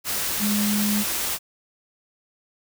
sine tone in noise, 207.7 Hz, G#3, in tune, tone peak -21 dBFS, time 0.39-1.05 s, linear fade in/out 50 ms, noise white, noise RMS -26 dBFS, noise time 0.04-1.39 s, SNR +2 dB, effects none

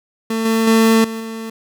30% pulse tone with level steps, 224.2 Hz, A3, 33 cents sharp, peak -15 / -11 / -7 / -21 / -23 dBFS, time 0.3-1.5 s, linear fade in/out 5 ms, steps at 0.45 / 0.67 / 1.04 / 1.2 s, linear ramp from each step 5 ms, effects none

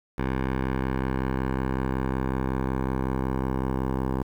10% pulse tone with low-pass filter sweep, 65.41 Hz, C2, in tune, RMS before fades -27 dBFS, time 0.18-4.23 s, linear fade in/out 5 ms, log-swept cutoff 1900 to 1000 Hz, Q 1.1, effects 8-bit

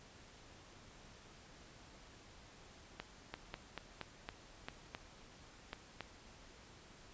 clicks, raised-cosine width 0.3 ms, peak -26 dBFS, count 10, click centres 3 / 3.34 / 3.541 / 3.777 / 4.013 / 4.289 / 4.685 / 4.949 / 5.731 / 6.007 s, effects pink hiss -59 dBFS RMS until 7.13 s + resampled to 16000 Hz

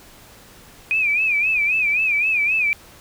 sine tone with vibrato, 2459 Hz, D#7, 21 cents flat, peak -16 dBFS, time 0.91-2.73 s, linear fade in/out 0 ms, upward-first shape sine, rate 3.8 Hz, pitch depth 120 cents each way, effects pink hiss -46 dBFS RMS until 3 s

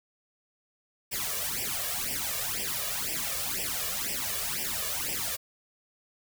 white noise with flanger, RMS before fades -32 dBFS, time 1.11-5.37 s, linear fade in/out 20 ms, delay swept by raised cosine 0.37 to 1.77 ms, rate 2 Hz, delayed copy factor +0.95, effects none

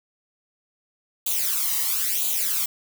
blue noise with flanger, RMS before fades -24 dBFS, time 1.26-2.66 s, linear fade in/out 5 ms, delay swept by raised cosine 0.28 to 1.03 ms, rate 1 Hz, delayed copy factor +0.8, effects none

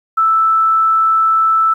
sine tone, 1318.5 Hz, E6, in tune, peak -9 dBFS, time 0.17-1.74 s, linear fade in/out 10 ms, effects 8-bit

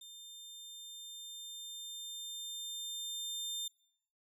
sawtooth tone with level ramp, 3600 Hz, A7, 39 cents sharp, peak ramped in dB -47 to -34 dBFS, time 0.01-3.68 s, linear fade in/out 5 ms, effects noise-tail reverb RT60 0.8 s tail -25 dB re dry

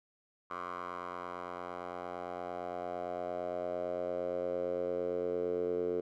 10% pulse tone with band-pass filter sweep, 88.8 Hz, F2, 29 cents sharp, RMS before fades -37 dBFS, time 0.5-6.01 s, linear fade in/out 10 ms, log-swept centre 1100 to 420 Hz, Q 4.8, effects none

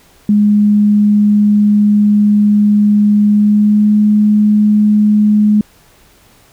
sine tone with pitch glide, 207.7 to 210.2 Hz, G#3 to G#3, 0 to +21 cents, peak -6 dBFS, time 0.29-5.61 s, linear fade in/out 2 ms, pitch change +21 cents, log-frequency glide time 3.27-3.93 s, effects pink hiss -47 dBFS RMS until 6.52 s

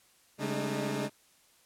20% pulse tone cluster, 138.9 / 201.3 / 215.8 / 304.1 Hz, C#3 / G3 / A3 / D#4, +4 / +46 / -33 / -40 cents, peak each -31 / -32 / -32 / -32 dBFS, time 0.38-1.1 s, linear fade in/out 50 ms, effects white hiss -64 dBFS RMS until 1.65 s + low-pass 12000 Hz 12 dB/octave

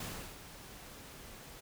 pink noise with ADSR envelope, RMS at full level -41 dBFS, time 0-1.61 s, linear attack 4 ms, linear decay 340 ms, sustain -10 dB, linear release 17 ms, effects none

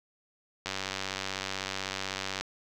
click train, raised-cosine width 0.2 ms, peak -15 dBFS, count 169, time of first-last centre 0.66-2.41 s, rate 96 Hz, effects none

